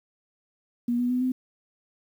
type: tone with pitch steps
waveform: sine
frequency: 239.9 / 245.1 / 250.4 / 255.8 Hz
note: A#3 / B3 / B3 / C4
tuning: +50 / -13 / +24 / -39 cents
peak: -22 dBFS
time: 0.88-1.32 s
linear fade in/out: 5 ms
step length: 110 ms
effects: 9-bit